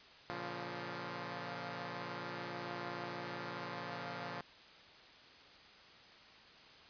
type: chord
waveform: 5% pulse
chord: Bb minor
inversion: none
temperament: equal with one note detuned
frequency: 116.54 / 141.01 / 174.61 Hz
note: Bb2 / Db3 / F3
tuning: 0 / +30 / 0 cents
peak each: -36 / -36 / -33 dBFS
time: 0.3-4.41 s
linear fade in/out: 0 ms
effects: white hiss -58 dBFS RMS until 6.89 s + resampled to 11025 Hz